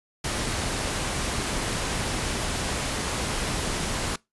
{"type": "noise", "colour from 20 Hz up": "pink", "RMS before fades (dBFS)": -28, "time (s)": [0.24, 4.16], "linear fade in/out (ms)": 5, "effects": ["noise-tail reverb RT60 0.2 s tail -23 dB re dry", "resampled to 24000 Hz"]}